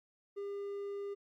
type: tone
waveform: triangle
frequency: 402 Hz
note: G4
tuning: 44 cents sharp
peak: -36 dBFS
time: 0.36-1.15 s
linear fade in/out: 20 ms
effects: Opus 48 kbps